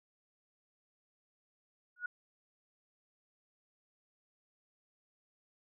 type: tone with exponential growth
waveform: sine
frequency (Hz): 1455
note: F#6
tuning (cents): -29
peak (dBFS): -31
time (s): 1.96-2.06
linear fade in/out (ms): 5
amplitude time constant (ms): 21
effects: none